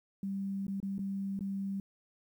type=tone with dropouts; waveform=sine; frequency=196 Hz; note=G3; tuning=in tune; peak=-33 dBFS; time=0.23-1.8 s; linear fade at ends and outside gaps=2 ms; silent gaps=0.668-0.68 / 0.802-0.828 / 0.982-0.991 / 1.392-1.407 s; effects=11-bit